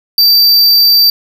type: tone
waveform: square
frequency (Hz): 4657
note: D8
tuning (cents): -15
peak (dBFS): -5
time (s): 0.18-1.1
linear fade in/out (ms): 2
effects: none